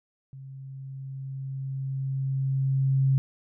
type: tone with level ramp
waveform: sine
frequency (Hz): 134.6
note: C3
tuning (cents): +49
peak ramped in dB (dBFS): -40 to -18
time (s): 0.33-3.18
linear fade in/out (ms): 0
effects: none